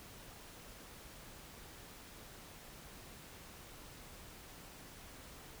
silence, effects pink hiss -54 dBFS RMS until 5.6 s

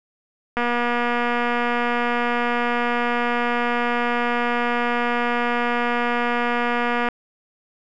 click train, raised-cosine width 0.5 ms, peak -8 dBFS, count 1565, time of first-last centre 0.57-7.087 s, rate 240 Hz, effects none

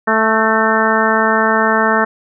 harmonic tone with a mistuned harmonic, 220.3 Hz, A3, 2 cents sharp, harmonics 1 / 2 / 3 / 4 / 5 / 6 / 7 / 8, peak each -19 / -19 / -19 / -19 / -19 / -19 / -19 / -19 dBFS, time 0.07-2.05 s, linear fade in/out 10 ms, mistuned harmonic 8, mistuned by +35 cents, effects none

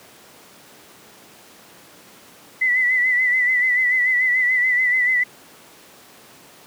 sine tone with vibrato, 1998 Hz, B6, 20 cents sharp, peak -15 dBFS, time 2.61-5.24 s, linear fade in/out 10 ms, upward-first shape sine, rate 6.9 Hz, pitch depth 48 cents each way, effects pink hiss -46 dBFS RMS until 6.66 s + high-pass 200 Hz 12 dB/octave

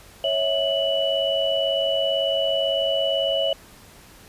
sine tone cluster, 553 / 651 / 2957 Hz, C#5 / E5 / F#7, -4 / -22 / -2 cents, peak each -24 dBFS, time 0.24-3.53 s, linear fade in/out 2 ms, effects pink hiss -48 dBFS RMS until 4.28 s + resampled to 32000 Hz

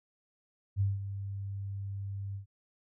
sine tone with ADSR envelope, 98.9 Hz, G2, 16 cents sharp, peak -24 dBFS, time 0.76-2.46 s, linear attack 47 ms, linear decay 180 ms, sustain -11 dB, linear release 110 ms, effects none

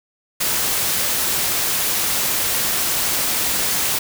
white noise, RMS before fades -20 dBFS, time 0.4-3.99 s, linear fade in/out 10 ms, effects none

